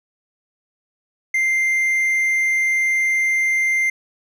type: tone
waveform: triangle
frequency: 2093 Hz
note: C7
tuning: in tune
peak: -14 dBFS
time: 1.34-3.9 s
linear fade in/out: 5 ms
effects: none